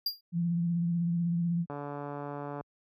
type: tone with exponential decay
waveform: square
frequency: 4793 Hz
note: D8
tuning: 34 cents sharp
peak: -25 dBFS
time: 0.06-0.21 s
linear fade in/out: 5 ms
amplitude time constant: 31 ms
type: tone with vibrato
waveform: sine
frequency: 170.9 Hz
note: F3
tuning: 37 cents flat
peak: -26 dBFS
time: 0.32-1.66 s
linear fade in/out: 50 ms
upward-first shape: sine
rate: 16 Hz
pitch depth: 31 cents each way
type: click train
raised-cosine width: 1 ms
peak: -25 dBFS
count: 132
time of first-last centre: 1.7-2.61 s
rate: 144 Hz
effects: high-pass 60 Hz 12 dB/octave